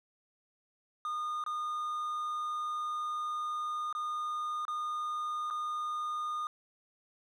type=tone with dropouts; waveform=triangle; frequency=1222 Hz; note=D#6; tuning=32 cents flat; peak=-31 dBFS; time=1.05-6.47 s; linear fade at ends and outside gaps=1 ms; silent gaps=1.439-1.463 / 3.927-3.95 / 4.652-4.681 / 5.502-5.508 s; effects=none